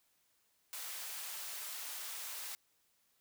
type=high-pass noise; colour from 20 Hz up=white; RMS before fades=-44 dBFS; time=0.73-2.55 s; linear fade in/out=0 ms; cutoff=720 Hz; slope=12 dB/octave; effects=white hiss -75 dBFS RMS until 3.2 s

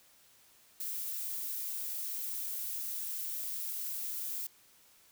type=noise; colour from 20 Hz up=violet; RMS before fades=-38 dBFS; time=0.8-4.47 s; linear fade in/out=5 ms; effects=white hiss -63 dBFS RMS until 5.11 s

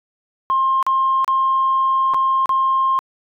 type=tone with dropouts; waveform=sine; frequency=1062 Hz; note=C6; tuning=25 cents sharp; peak=-13 dBFS; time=0.5-2.99 s; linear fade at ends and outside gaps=0 ms; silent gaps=0.827-0.866 / 1.245-1.279 / 2.137-2.144 / 2.458-2.493 s; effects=tanh soft clip ceiling -9 dBFS

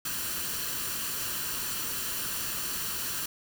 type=noise with comb filter; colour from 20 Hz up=white; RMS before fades=-33 dBFS; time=0.05-3.26 s; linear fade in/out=5 ms; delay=0.69 ms; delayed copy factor=+0.55; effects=none

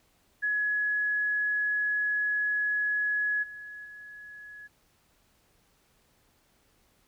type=tone with level steps; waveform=sine; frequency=1687 Hz; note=G#6; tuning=27 cents sharp; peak=-25 / -40 / -43 dBFS; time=0.42-4.68 s; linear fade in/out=20 ms; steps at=3.42 / 3.84 s; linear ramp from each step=20 ms; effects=pink hiss -67 dBFS RMS until 7.07 s

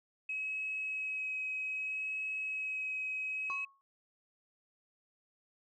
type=tone with vibrato; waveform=sine; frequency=2553 Hz; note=D#7; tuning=44 cents sharp; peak=-34 dBFS; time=0.29-3.65 s; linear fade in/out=5 ms; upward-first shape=sine; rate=0.63 Hz; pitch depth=9 cents each way
type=tone with exponential decay; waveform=sine; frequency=1098 Hz; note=C#6; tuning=17 cents flat; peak=-34 dBFS; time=3.5-3.81 s; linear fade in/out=0 ms; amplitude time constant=67 ms
effects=tanh soft clip ceiling -28 dBFS

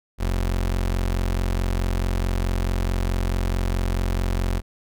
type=tone; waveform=30% pulse; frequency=44.63 Hz; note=F1; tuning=38 cents sharp; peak=-18 dBFS; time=0.18-4.62 s; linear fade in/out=50 ms; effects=none

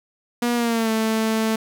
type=tone with pitch glide; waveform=sawtooth; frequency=239.8 to 221.2 Hz; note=A#3 to A3; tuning=+49 to +9 cents; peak=-15 dBFS; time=0.42-1.56 s; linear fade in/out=5 ms; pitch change=-140 cents; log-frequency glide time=0.55-0.91 s; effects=9-bit

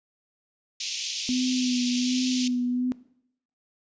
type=band-pass noise; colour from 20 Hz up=white; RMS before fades=-32 dBFS; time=0.8-2.48 s; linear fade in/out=5 ms; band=2500 to 6600 Hz; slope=48 dB/octave
type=tone with vibrato; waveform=sine; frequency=250.4 Hz; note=B3; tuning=24 cents sharp; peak=-23 dBFS; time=1.29-2.92 s; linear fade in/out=0 ms; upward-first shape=sine; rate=1.3 Hz; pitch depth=31 cents each way
effects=noise-tail reverb RT60 0.7 s tail -18 dB re dry + resampled to 16000 Hz

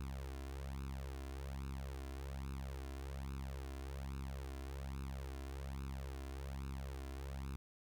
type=tone with flanger; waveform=sawtooth; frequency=67.6 Hz; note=C#2; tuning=43 cents flat; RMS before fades=-45 dBFS; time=0-7.56 s; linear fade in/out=0 ms; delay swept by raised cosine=0.76 to 2.96 ms; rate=1.2 Hz; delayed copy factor=+0.95; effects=none

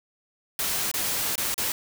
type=noise with dropouts; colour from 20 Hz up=white; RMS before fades=-27 dBFS; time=0.59-1.72 s; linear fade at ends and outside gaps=2 ms; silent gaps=0.915-0.939 / 1.356-1.379 / 1.543-1.579 s; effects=none

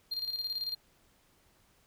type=tone with tremolo; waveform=triangle; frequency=4200 Hz; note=C8; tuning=6 cents sharp; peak=-30 dBFS; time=0.11-0.75 s; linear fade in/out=10 ms; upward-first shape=square; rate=18 Hz; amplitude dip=60%; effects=pink hiss -67 dBFS RMS until 1.86 s

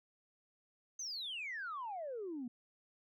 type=exponential sweep; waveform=sine; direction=down; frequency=6420 to 231.6 Hz; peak=-39 dBFS; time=0.99-2.48 s; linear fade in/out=5 ms; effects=tanh soft clip ceiling -36 dBFS

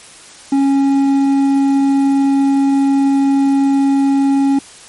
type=tone with hard clipping; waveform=triangle; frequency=275.2 Hz; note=C#4; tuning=12 cents flat; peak=-11 dBFS; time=0.52-4.59 s; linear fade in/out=5 ms; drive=9 dB; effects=white hiss -38 dBFS RMS until 4.88 s + MP3 48 kbps

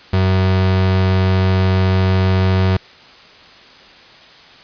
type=tone; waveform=35% pulse; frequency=93.9 Hz; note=F#2; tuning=26 cents sharp; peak=-10 dBFS; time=0.13-2.77 s; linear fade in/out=5 ms; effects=white hiss -42 dBFS RMS until 4.63 s + resampled to 11025 Hz

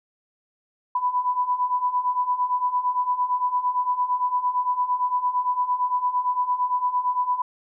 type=beating tone pair; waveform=sine; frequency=987.8 / 996.6 Hz; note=B5 / B5; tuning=0 / +15 cents; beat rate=8.8 Hz; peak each=-26 / -22 dBFS; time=0.95-7.42 s; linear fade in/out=5 ms; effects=none

